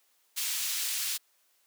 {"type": "high-pass noise", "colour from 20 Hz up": "pink", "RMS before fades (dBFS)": -32, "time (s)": [0.36, 1.18], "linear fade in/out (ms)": 20, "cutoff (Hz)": 3400, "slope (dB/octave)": 12, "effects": ["white hiss -69 dBFS RMS until 1.66 s", "high-pass 400 Hz 12 dB/octave"]}